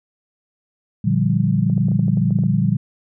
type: chord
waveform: sine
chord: G minor seventh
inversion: first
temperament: equal with one note detuned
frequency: 116.54 / 146.83 / 174.11 / 196 Hz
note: Bb2 / D3 / F3 / G3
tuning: 0 / 0 / -5 / 0 cents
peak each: -20 dBFS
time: 1.04-2.77 s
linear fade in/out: 10 ms
type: clicks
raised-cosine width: 2 ms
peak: -21 dBFS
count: 10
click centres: 1.699 / 1.779 / 1.885 / 1.917 / 1.994 / 2.082 / 2.173 / 2.307 / 2.388 / 2.437 s
effects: none